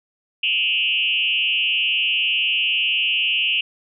sine tone with frequency modulation, 2782 Hz, F7, 7 cents flat, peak -17 dBFS, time 0.43-3.61 s, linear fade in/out 5 ms, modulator 200 Hz, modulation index 1.3, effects none

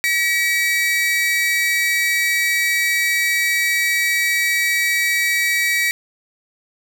40% pulse tone pair together, 1920 / 2285 Hz, B6 / D7, -49 / -48 cents, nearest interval minor third, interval 301 cents, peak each -18 dBFS, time 0.04-5.91 s, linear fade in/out 0 ms, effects none

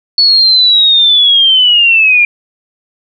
sine linear sweep, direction down, 4435 to 2382 Hz, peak -4 dBFS, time 0.18-2.25 s, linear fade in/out 2 ms, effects none

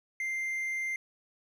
triangle tone, 2093 Hz, C7, in tune, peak -29 dBFS, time 0.2-0.96 s, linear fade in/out 2 ms, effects none

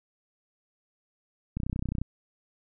click train, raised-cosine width 5 ms, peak -18 dBFS, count 15, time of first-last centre 1.57-2.016 s, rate 31.4 Hz, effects none

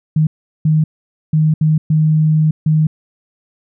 sine tone bursts at uneven times, 155.56 Hz, D#3, in tune, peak -9 dBFS, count 6, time 0.16-0.27 / 0.65-0.84 / 1.33-1.54 / 1.61-1.78 / 1.9-2.51 / 2.66-2.87 s, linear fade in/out 5 ms, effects none

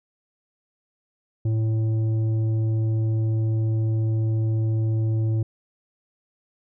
triangle tone with tanh clipping, 110.7 Hz, A2, 11 cents sharp, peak -21 dBFS, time 1.45-5.43 s, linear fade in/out 5 ms, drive 12 dB, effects none

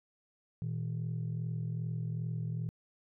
sine tone pair together, 117.37 / 159.9 Hz, A#2 / D#3, +12 / +48 cents, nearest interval perfect fourth, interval 536 cents, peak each -34 / -35 dBFS, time 0.62-2.69 s, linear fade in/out 0 ms, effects tanh soft clip ceiling -29 dBFS

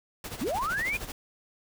pink noise with tremolo, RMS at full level -36 dBFS, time 0.24-1.12 s, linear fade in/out 2 ms, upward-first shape sine, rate 13 Hz, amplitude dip 70%
sine linear sweep, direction up, 190 to 2489 Hz, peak -27 dBFS, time 0.41-0.97 s, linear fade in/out 5 ms
effects none

